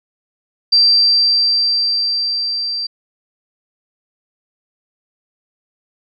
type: tone with level ramp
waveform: sine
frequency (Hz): 4699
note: D8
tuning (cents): 0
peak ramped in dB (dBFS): -7 to -19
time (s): 0.72-2.87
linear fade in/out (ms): 10
effects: none